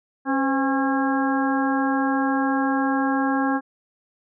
harmonic tone with a mistuned harmonic, 271.4 Hz, C#4, 36 cents flat, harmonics 1 / 2 / 3 / 4 / 5 / 6, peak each -21 / -31 / -26 / -29 / -33 / -29 dBFS, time 0.25-3.61 s, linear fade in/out 50 ms, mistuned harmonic 2, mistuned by -81 cents, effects none

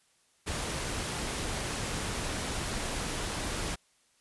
pink noise, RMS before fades -34 dBFS, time 0.46-3.76 s, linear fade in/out 20 ms, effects white hiss -68 dBFS RMS until 4.2 s + resampled to 24000 Hz

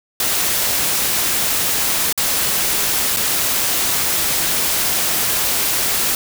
white noise with dropouts, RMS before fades -18 dBFS, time 0.2-6.15 s, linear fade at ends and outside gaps 2 ms, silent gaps 2.127-2.176 / 3.164-3.169 s, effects none

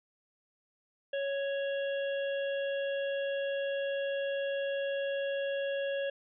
harmonic tone, 554.4 Hz, C#5, in tune, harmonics 1 / 3 / 5 / 6, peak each -31 / -41 / -45 / -47 dBFS, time 1.13-6.1 s, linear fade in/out 5 ms, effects none

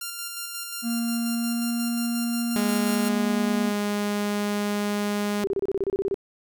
5% pulse tone with tremolo, 1392 Hz, F6, 6 cents flat, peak -19 dBFS, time 0.01-3.09 s, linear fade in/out 5 ms, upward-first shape square, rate 5.6 Hz, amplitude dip 30%
triangle tone with pitch glide, 233.1 to 235.4 Hz, A#3 to A#3, 0 to +17 cents, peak -22 dBFS, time 0.82-3.73 s, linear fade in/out 50 ms, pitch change +17 cents, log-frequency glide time 1.34-1.67 s
sawtooth tone, 206 Hz, G#3, 14 cents flat, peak -20 dBFS, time 2.56-5.44 s, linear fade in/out 0 ms
sine tone bursts, 392 Hz, G4, in tune, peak -21 dBFS, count 12, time 5.44-6.143 s, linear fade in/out 0 ms, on 32 ms, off 29 ms
effects none

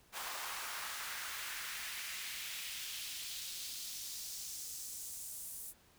pink noise with high-pass filter sweep, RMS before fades -44 dBFS, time 0.12-5.74 s, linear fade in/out 50 ms, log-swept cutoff 900 to 9700 Hz, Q 1.4, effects pink hiss -66 dBFS RMS until 5.98 s

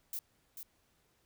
violet noise with echo, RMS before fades -39 dBFS, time 0.13-0.19 s, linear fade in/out 2 ms, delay 440 ms, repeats 1, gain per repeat -7 dB, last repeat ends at 0.63 s, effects pink hiss -73 dBFS RMS until 1.25 s

